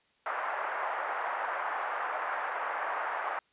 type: band-pass noise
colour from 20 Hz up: pink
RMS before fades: -34 dBFS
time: 0.26-3.39 s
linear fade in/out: 2 ms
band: 680 to 1700 Hz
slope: 24 dB/octave
effects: white hiss -69 dBFS RMS until 3.52 s + resampled to 8000 Hz